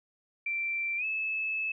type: tone with pitch glide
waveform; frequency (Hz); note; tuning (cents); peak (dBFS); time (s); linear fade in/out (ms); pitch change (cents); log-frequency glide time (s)
sine; 2349 to 2606; D7 to E7; 0 to -20; -29; 0.46-1.72; 5; +180; 0.97-1.05
effects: none